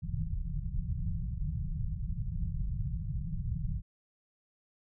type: low-pass noise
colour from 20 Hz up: pink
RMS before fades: -34 dBFS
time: 0.02-3.82 s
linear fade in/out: 20 ms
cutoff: 180 Hz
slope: 96 dB/octave
effects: none